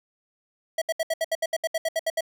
square tone bursts, 650 Hz, E5, 24 cents flat, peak -23 dBFS, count 14, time 0.78-2.208 s, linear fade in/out 5 ms, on 37 ms, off 70 ms, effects none

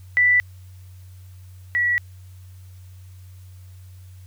sine tone pair in turn, 1975.5 / 1938.2 Hz, B6 / B6, 0 / -33 cents, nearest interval unison, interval 33 cents, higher first, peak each -13 / -17 dBFS, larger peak first, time 0.17-0.4 / 1.75-1.98 s, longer neither, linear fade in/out 0 ms, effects added 92 Hz sine -40 dBFS peak until 4.26 s + white hiss -58 dBFS RMS until 4.26 s

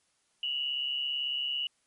sine tone pair together, 2794 / 2932 Hz, F7 / F#7, 0 / -16 cents, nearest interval minor second, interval 84 cents, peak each -37 / -30 dBFS, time 0.43-1.67 s, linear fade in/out 2 ms, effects white hiss -72 dBFS RMS until 1.86 s + MP3 48 kbps

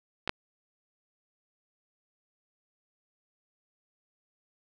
clicks, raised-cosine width 0.3 ms, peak -17 / -9 dBFS, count 2, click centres 0.276 / 0.294 s, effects none

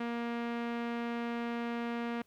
sawtooth tone with low-pass filter, 235.5 Hz, A#3, 18 cents sharp, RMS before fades -36 dBFS, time 0-2.22 s, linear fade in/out 5 ms, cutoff 2400 Hz, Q 1.1, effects pink hiss -70 dBFS RMS until 2.26 s

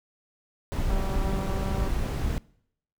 brown noise, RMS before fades -27 dBFS, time 0.72-2.38 s, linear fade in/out 0 ms
click train, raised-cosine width 1 ms, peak -24 dBFS, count 190, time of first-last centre 0.9-1.879 s, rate 193 Hz
effects noise-tail reverb RT60 0.7 s tail -23 dB re dry

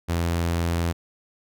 sawtooth tone, 84.8 Hz, E2, 50 cents sharp, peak -18 dBFS, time 0.08-0.93 s, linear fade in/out 20 ms, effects none

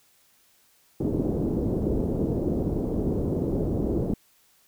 white low-pass noise, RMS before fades -26 dBFS, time 1-4.14 s, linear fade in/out 5 ms, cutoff 420 Hz, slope 24 dB/octave, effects white hiss -62 dBFS RMS until 4.67 s

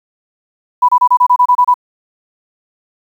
sine tone bursts, 989 Hz, B5, 2 cents sharp, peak -5 dBFS, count 10, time 0.82-1.742 s, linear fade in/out 10 ms, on 67 ms, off 28 ms, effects 7-bit

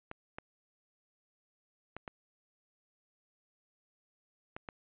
clicks, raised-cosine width 0.5 ms, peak -26 dBFS, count 6, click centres 0.114 / 0.385 / 1.966 / 2.078 / 4.565 / 4.688 s, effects resampled to 8000 Hz

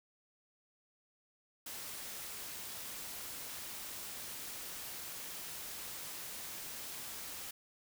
white noise, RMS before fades -45 dBFS, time 1.66-7.51 s, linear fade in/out 5 ms, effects none

